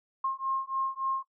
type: beating tone pair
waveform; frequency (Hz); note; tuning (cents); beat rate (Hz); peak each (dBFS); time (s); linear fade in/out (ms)
sine; 1067 / 1070.5; C6 / C6; +34 / +39; 3.5; -32 / -32; 0.24-1.23; 5
effects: noise-tail reverb RT60 0.1 s tail -17 dB re dry